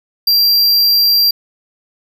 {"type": "tone", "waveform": "square", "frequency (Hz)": 4737, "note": "D8", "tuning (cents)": 14, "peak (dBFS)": -9, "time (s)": [0.27, 1.31], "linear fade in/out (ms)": 5, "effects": []}